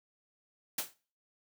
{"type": "noise with exponential decay", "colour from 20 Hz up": "white", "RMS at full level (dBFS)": -29, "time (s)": [0.78, 0.94], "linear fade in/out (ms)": 5, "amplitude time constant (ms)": 33, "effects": ["noise-tail reverb RT60 0.4 s tail -21 dB re dry", "high-pass 150 Hz 12 dB/octave"]}